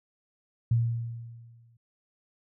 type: tone with exponential decay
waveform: sine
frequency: 116.54 Hz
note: A#2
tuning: in tune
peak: -19 dBFS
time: 0.71-1.77 s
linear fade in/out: 5 ms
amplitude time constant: 230 ms
effects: none